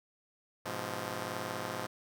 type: chord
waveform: 5% pulse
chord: F diminished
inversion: first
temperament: just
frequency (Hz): 104.77 / 125.72 / 174.61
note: Ab2 / Cb3 / F3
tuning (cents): +16 / +31 / 0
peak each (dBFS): -30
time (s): 0.65-1.87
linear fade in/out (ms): 10
effects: none